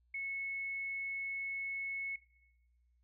sine tone, 2197 Hz, C#7, 16 cents flat, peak -37 dBFS, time 0.14-2.16 s, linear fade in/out 5 ms, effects noise-tail reverb RT60 1.0 s tail -19 dB re dry + added 60 Hz sine -69 dBFS peak until 3.03 s

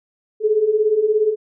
sine beating tone pair, 415.3 / 432.3 Hz, G#4 / A4, 0 / -31 cents, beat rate 17 Hz, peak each -20 / -15 dBFS, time 0.4-1.36 s, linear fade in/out 50 ms, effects none

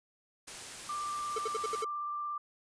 white noise, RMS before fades -44 dBFS, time 0.47-1.83 s, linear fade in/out 10 ms
sine tone with vibrato, 1182 Hz, D6, 11 cents sharp, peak -34 dBFS, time 0.89-2.38 s, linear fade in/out 5 ms, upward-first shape sine, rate 17 Hz, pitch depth 11 cents each way
square tone bursts, 441.1 Hz, A4, 4 cents sharp, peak -33 dBFS, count 6, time 1.36-1.846 s, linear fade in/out 5 ms, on 26 ms, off 66 ms
effects resampled to 22050 Hz

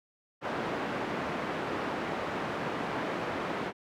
pink band-pass noise, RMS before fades -34 dBFS, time 0.41-3.73 s, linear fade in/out 50 ms, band 220 to 1800 Hz, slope 12 dB/octave, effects none

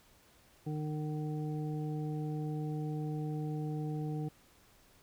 harmonic tone, 152.3 Hz, D#3, 37 cents flat, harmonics 1 / 2 / 3 / 5, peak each -35 / -41 / -45 / -49 dBFS, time 0.66-4.29 s, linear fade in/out 10 ms, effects pink hiss -64 dBFS RMS until 5.02 s

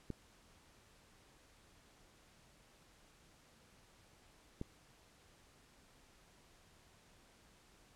clicks, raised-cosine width 3 ms, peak -28 dBFS, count 2, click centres 0.103 / 4.614 s, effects pink hiss -66 dBFS RMS until 7.95 s + low-pass 10000 Hz 12 dB/octave

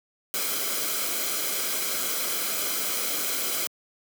white noise with comb filter, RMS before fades -28 dBFS, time 0.34-3.67 s, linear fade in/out 0 ms, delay 1.1 ms, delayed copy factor -0.6, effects high-pass 200 Hz 12 dB/octave

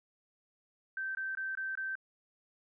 sine tone bursts, 1554 Hz, G6, 16 cents flat, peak -34 dBFS, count 5, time 0.97-1.954 s, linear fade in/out 2 ms, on 180 ms, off 21 ms, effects none

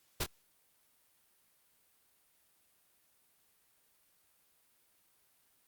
pink noise with echo, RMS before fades -32 dBFS, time 0.2-0.24 s, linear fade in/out 10 ms, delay 25 ms, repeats 1, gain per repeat -8 dB, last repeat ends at 0.265 s, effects white hiss -71 dBFS RMS until 5.67 s + Opus 48 kbps

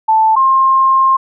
sine tone pair in turn, 880 / 1062.6 Hz, A5 / C6, 0 / +26 cents, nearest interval minor third, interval 326 cents, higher second, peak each -7 dBFS, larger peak neither, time 0.08-0.36 / 0.36-1.17 s, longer second, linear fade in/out 10 ms, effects none

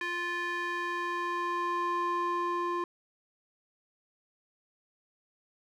square tone with band-pass filter sweep, 349.2 Hz, F4, in tune, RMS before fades -32 dBFS, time 0.01-2.84 s, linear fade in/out 2 ms, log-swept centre 1900 to 830 Hz, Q 2.3, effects none

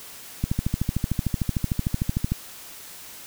click train, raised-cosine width 5 ms, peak -10 dBFS, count 26, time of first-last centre 0.44-2.32 s, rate 13.3 Hz, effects white hiss -42 dBFS RMS until 3.26 s

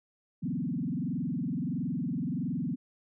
sine tone with frequency modulation, 207.7 Hz, G#3, in tune, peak -29 dBFS, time 0.42-2.76 s, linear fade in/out 20 ms, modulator 21.5 Hz, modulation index 2.9, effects none

